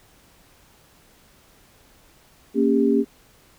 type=chord; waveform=sine; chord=G diminished; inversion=first; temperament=equal with one note detuned; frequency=233.1 / 277.2 / 400.5 Hz; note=Bb3 / Db4 / G4; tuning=0 / 0 / +37 cents; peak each=-20 dBFS; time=2.54-3.05 s; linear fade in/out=50 ms; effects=pink hiss -55 dBFS RMS until 3.58 s